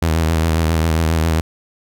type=tone with vibrato; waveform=sawtooth; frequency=80.9 Hz; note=E2; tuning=32 cents flat; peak=-10 dBFS; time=0.02-1.41 s; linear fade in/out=5 ms; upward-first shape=triangle; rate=7.4 Hz; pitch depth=64 cents each way; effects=none